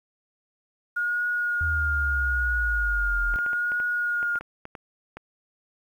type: tone with vibrato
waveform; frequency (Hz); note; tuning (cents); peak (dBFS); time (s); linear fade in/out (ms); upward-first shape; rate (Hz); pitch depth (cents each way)
sine; 1430; F6; +41; -23; 0.96-4.39; 10; triangle; 0.78; 25
type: linear sweep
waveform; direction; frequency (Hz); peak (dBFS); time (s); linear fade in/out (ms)
sine; down; 81.8 to 39.01; -26; 1.61-3.36; 0
type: clicks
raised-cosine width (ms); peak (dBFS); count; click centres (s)
0.5; -23; 12; 3.34 / 3.388 / 3.463 / 3.532 / 3.719 / 3.801 / 4.229 / 4.357 / 4.41 / 4.654 / 4.752 / 5.17
effects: 9-bit